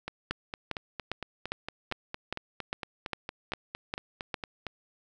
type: two click trains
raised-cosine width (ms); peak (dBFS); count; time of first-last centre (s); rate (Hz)
0.3; -19 / -15; 21 / 11; 0.08-4.667 / 0.31-4.342; 4.36 / 2.48
effects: none